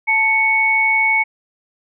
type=tone pair together; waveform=sine; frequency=880 / 2217 Hz; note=A5 / C#7; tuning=0 / 0 cents; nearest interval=octave + major third; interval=1600 cents; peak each=-20 / -13 dBFS; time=0.07-1.24 s; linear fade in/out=20 ms; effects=none